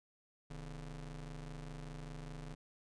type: ring-modulated tone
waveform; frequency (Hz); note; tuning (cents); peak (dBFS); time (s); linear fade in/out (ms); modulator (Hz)
35% pulse; 93.8; F#2; +24; -40; 0.5-2.55; 10; 59.4
effects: resampled to 22050 Hz